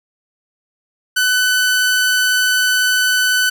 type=tone; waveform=sawtooth; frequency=1502 Hz; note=F#6; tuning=26 cents sharp; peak=-9 dBFS; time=1.16-3.5 s; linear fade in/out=10 ms; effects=none